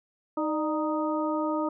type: harmonic tone with a mistuned harmonic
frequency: 311.1 Hz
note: D#4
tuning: in tune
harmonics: 1 / 2 / 3 / 4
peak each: -28 / -31 / -33 / -34 dBFS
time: 0.37-1.69 s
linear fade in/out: 5 ms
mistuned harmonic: 2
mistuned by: -61 cents
effects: none